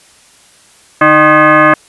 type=tone with frequency modulation; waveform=sine; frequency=311.1 Hz; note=D#4; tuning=in tune; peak=-3 dBFS; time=1.01-1.74 s; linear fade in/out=5 ms; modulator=460 Hz; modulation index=3.5; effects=white hiss -44 dBFS RMS until 1.88 s + resampled to 24000 Hz